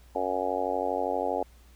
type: harmonic tone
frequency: 92.5 Hz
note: F#2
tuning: in tune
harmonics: 3 / 4 / 5 / 6 / 7 / 8 / 9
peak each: -37 / -37 / -33 / -33 / -34 / -33 / -33 dBFS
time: 0.15-1.43 s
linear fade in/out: 5 ms
effects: added 60 Hz sine -52 dBFS peak until 1.75 s + pink hiss -61 dBFS RMS until 1.75 s